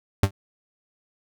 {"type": "tone with exponential decay", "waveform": "40% pulse", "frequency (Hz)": 98, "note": "G2", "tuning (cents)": 0, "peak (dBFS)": -11, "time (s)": [0.23, 0.31], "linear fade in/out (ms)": 5, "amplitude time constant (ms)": 17, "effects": []}